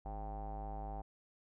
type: tone with low-pass filter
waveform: square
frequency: 51.91 Hz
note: G#1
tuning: in tune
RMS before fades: -43 dBFS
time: 0.05-1.02 s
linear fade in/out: 10 ms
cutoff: 790 Hz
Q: 9.9
effects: none